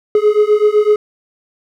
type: beating tone pair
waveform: triangle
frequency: 417.4 / 425.3 Hz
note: G#4 / G#4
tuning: +9 / +41 cents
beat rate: 7.9 Hz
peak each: -10 dBFS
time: 0.15-0.96 s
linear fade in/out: 2 ms
effects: none